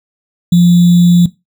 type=tone with sample-and-hold; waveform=sine; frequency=174.61 Hz; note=F3; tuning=in tune; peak=-3 dBFS; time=0.52-1.26 s; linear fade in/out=5 ms; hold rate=3675 Hz; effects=noise-tail reverb RT60 0.2 s tail -17 dB re dry